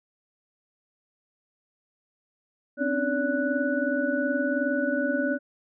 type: tone cluster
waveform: sine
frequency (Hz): 257.8 / 276.7 / 299.4 / 574 / 1479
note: C4 / C#4 / D4 / D5 / F#6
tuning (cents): -26 / -3 / +33 / -40 / -1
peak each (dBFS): -29 / -30 / -32 / -28 / -30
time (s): 2.77-5.39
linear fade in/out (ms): 50
effects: none